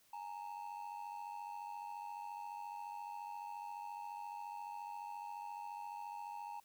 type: ring-modulated tone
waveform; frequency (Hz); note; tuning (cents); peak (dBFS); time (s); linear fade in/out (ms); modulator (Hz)
triangle; 880; A5; 0; -39; 0.13-6.6; 5; 47.2
effects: white hiss -70 dBFS RMS until 6.64 s